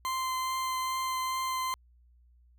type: tone with vibrato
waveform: 40% pulse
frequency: 1039 Hz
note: C6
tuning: 12 cents flat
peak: -29 dBFS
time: 0.05-1.74 s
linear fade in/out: 0 ms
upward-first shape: triangle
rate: 2.4 Hz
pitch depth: 11 cents each way
effects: added 60 Hz sine -58 dBFS peak until 2.58 s